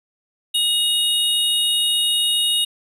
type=tone pair together; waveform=square; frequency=2888 / 3735 Hz; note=F#7 / A#7; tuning=-43 / +3 cents; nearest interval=major third; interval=446 cents; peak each=-20 dBFS; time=0.54-2.65 s; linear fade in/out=10 ms; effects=resampled to 32000 Hz